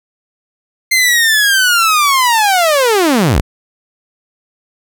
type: linear sweep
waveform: sawtooth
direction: down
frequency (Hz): 2100 to 35.19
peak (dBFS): -5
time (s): 0.91-3.41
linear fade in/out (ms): 10
effects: none